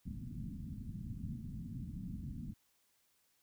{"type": "low-pass noise", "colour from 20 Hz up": "white", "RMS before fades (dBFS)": -44, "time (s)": [0.05, 2.54], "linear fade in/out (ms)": 20, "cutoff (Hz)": 240, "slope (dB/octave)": 48, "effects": ["white hiss -75 dBFS RMS until 3.42 s"]}